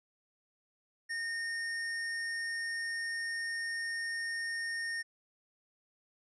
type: tone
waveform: square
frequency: 1837 Hz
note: A#6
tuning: 26 cents flat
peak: -35 dBFS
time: 1.09-5.03 s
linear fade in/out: 20 ms
effects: resampled to 22050 Hz